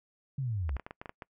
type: linear sweep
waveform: sine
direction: down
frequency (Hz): 141.9 to 58.27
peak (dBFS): -30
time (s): 0.38-0.77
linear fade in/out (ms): 5
type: clicks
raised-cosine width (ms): 0.5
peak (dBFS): -26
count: 9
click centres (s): 0.693 / 0.767 / 0.797 / 0.865 / 0.909 / 1.015 / 1.058 / 1.094 / 1.222
effects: noise-tail reverb RT60 0.1 s tail -25 dB re dry